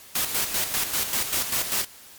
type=noise with tremolo; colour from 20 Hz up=white; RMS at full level=-24 dBFS; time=0.15-1.85 s; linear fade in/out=5 ms; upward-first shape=square; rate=5.1 Hz; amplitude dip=55%; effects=white hiss -47 dBFS RMS until 2.18 s + MP3 96 kbps